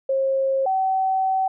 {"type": "tone pair in turn", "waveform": "sine", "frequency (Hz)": [537, 762.5], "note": ["C5", "G5"], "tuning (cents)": [45, -48], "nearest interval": "tritone", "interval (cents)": 607, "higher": "second", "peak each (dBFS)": -18, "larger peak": "neither", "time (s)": [[0.09, 0.66], [0.66, 1.48]], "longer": "second", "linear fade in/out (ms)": 5, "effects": []}